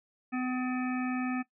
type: harmonic tone with a mistuned harmonic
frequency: 253.2 Hz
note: B3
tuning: 43 cents sharp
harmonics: 1 / 3 / 5 / 7 / 9 / 10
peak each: -30 / -40 / -41 / -43 / -46 / -44 dBFS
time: 0.32-1.43 s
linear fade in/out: 20 ms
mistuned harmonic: 9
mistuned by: +16 cents
effects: noise-tail reverb RT60 0.1 s tail -17 dB re dry